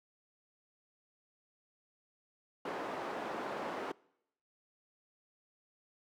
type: band-pass noise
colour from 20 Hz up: white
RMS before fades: -40 dBFS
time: 2.65-3.92 s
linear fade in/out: 5 ms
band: 280 to 910 Hz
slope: 12 dB/octave
effects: noise-tail reverb RT60 0.8 s tail -24 dB re dry